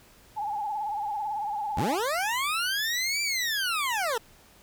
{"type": "tone with vibrato", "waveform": "sine", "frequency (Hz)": 837, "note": "G#5", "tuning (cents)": 13, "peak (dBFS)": -28, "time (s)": [0.36, 1.96], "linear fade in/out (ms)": 20, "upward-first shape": "sine", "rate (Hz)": 18, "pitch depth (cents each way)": 73}
{"type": "linear two-way sweep", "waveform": "20% pulse", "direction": "up then down", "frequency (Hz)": [58.27, 2363, 426.5], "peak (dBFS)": -21, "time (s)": [1.77, 4.18], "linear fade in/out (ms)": 5, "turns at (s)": 3.22}
{"effects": ["pink hiss -56 dBFS RMS until 4.62 s"]}